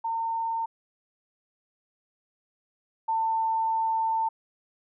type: tone pair in turn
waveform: sine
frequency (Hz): 909 / 895.5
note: A#5 / A5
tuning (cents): -44 / +30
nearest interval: unison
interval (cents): 26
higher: first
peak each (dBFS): -26 / -23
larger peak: second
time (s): 0.04-0.66 / 3.08-4.29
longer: second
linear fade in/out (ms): 10
effects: none